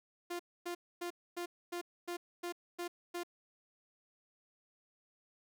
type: tone bursts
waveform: sawtooth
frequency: 349.2 Hz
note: F4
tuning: in tune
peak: -34 dBFS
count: 9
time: 0.3-3.235 s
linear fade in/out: 10 ms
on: 95 ms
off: 260 ms
effects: none